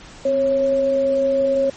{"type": "tone pair together", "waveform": "sine", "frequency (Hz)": [261.4, 547], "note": ["C4", "C#5"], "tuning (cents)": [-1, -23], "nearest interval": "octave + minor second", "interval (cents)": 1278, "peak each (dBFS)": [-26, -15], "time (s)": [0.25, 1.7], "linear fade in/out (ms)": 5, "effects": ["pink hiss -41 dBFS RMS until 1.76 s", "MP3 32 kbps"]}